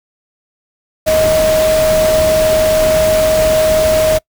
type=tone in noise; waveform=sine; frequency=628 Hz; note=D#5; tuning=16 cents sharp; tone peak=-9 dBFS; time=1.06-4.19 s; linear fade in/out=20 ms; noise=pink; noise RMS=-19 dBFS; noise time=1.06-4.19 s; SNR=+7 dB; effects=noise-tail reverb RT60 0.1 s tail -24 dB re dry